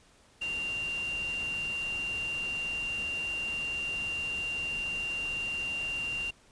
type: tone in noise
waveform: sine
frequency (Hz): 2776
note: F7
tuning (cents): -11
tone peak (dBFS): -31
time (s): 0.41-6.31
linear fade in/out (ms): 10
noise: pink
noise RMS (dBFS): -45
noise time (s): 0.41-6.31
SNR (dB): +11
effects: pink hiss -61 dBFS RMS until 6.51 s + resampled to 22050 Hz